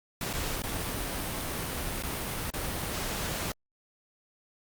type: noise with dropouts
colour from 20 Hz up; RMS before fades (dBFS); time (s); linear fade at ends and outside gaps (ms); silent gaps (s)
pink; -33; 0.21-3.52; 2; 0.33-0.335 / 0.621-0.636 / 2.026-2.034 / 2.504-2.537
effects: Opus 48 kbps